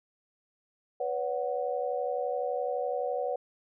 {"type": "chord", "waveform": "sine", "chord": "B suspended second", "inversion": "none", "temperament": "equal with one note detuned", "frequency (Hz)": [493.9, 565.7, 740], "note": ["B4", "C#5", "F#5"], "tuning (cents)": [0, 35, 0], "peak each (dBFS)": [-32, -33, -34], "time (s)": [1, 3.36], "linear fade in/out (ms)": 5, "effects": []}